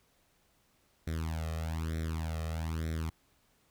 sawtooth tone with flanger, 80.5 Hz, E2, 41 cents flat, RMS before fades -35 dBFS, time 1.07-3.1 s, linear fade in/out 5 ms, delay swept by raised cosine 0.52 to 1.62 ms, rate 1.1 Hz, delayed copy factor +0.95, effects pink hiss -70 dBFS RMS until 3.7 s

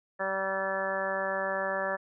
harmonic tone, 192.6 Hz, G3, 30 cents flat, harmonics 1 / 2 / 3 / 4 / 5 / 6 / 7 / 8 / 9, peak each -44 / -41 / -32 / -39 / -38 / -40 / -39 / -43 / -34 dBFS, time 0.19-1.97 s, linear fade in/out 20 ms, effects none

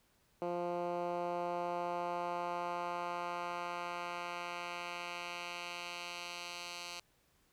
10% pulse tone with band-pass filter sweep, 174.61 Hz, F3, in tune, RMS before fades -40 dBFS, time 0.42-7 s, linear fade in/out 0 ms, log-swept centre 470 to 4300 Hz, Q 1.1, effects pink hiss -72 dBFS RMS until 7.52 s

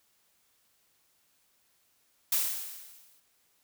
blue noise with exponential decay, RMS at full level -25 dBFS, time 2.32-3.2 s, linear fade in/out 5 ms, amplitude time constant 190 ms, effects white hiss -70 dBFS RMS until 3.63 s

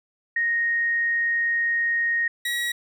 sine / 30% pulse tone pair in turn, 1864.7 / 1912.7 Hz, A#6 / A#6, 0 / +44 cents, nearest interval unison, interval 44 cents, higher second, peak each -20 / -21 dBFS, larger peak first, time 0.36-2.28 / 2.45-2.72 s, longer first, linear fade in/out 5 ms, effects none

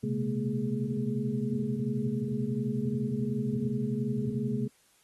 sine tone cluster, 122.8 / 134.1 / 213.6 / 236.4 / 416.3 Hz, B2 / C3 / G#3 / A#3 / G#4, -9 / +43 / +49 / +24 / +4 cents, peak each -39 / -33 / -32 / -34 / -37 dBFS, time 0.03-4.68 s, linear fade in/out 10 ms, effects white hiss -65 dBFS RMS until 5.03 s + AAC 32 kbps

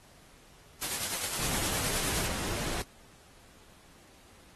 white noise with tremolo, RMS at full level -31 dBFS, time 0.81-2.28 s, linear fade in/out 20 ms, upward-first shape triangle, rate 9.7 Hz, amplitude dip 55%
pink noise, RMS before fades -35 dBFS, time 1.39-2.82 s, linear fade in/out 0 ms
effects pink hiss -58 dBFS RMS until 4.55 s + AAC 32 kbps

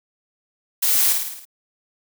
blue noise with echo, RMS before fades -19 dBFS, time 0.82-1.13 s, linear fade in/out 10 ms, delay 54 ms, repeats 6, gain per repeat -4 dB, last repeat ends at 1.454 s, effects none

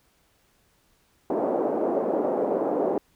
white band-pass noise, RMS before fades -25 dBFS, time 1.3-2.98 s, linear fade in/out 2 ms, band 260 to 640 Hz, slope 24 dB/octave, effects pink hiss -65 dBFS RMS until 3.15 s

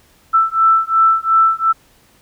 sine beating tone pair, 1325 / 1327.8 Hz, E6 / E6, +9 / +12 cents, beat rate 2.8 Hz, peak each -13 dBFS, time 0.33-1.73 s, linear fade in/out 20 ms, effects pink hiss -52 dBFS RMS until 2.21 s

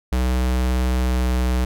square tone with pitch glide, 63 to 62.56 Hz, B1 to B1, +35 to +23 cents, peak -18 dBFS, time 0.12-1.65 s, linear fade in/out 5 ms, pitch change -12 cents, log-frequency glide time 0.99-1.21 s, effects none

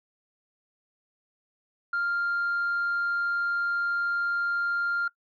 sine tone, 1396.9 Hz, F6, in tune, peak -23 dBFS, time 1.93-5.08 s, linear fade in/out 5 ms, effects noise-tail reverb RT60 0.1 s tail -21 dB re dry + tanh soft clip ceiling -22 dBFS

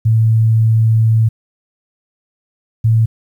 sine tone pair in turn, 111.8 / 112.28 Hz, A2 / A2, +28 / +36 cents, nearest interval unison, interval 8 cents, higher second, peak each -8 dBFS, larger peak neither, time 0.05-1.29 / 2.84-3.06 s, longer first, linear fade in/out 10 ms, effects 8-bit

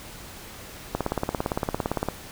click train, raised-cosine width 1 ms, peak -10 dBFS, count 21, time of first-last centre 0.95-2.086 s, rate 17.6 Hz, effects pink hiss -42 dBFS RMS until 2.31 s

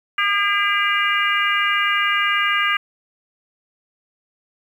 harmonic tone with a mistuned harmonic, 404.6 Hz, G#4, 45 cents flat, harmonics 3 / 4 / 5 / 6 / 7, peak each -21 / -22 / -23 / -24 / -24 dBFS, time 0.18-2.77 s, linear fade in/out 5 ms, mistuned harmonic 6, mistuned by -44 cents, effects 8-bit

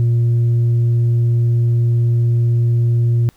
sine tone with tanh clipping, 118 Hz, A#2, 22 cents sharp, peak -12 dBFS, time 0-3.29 s, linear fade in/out 0 ms, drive 2 dB, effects pink hiss -54 dBFS RMS until 3.36 s

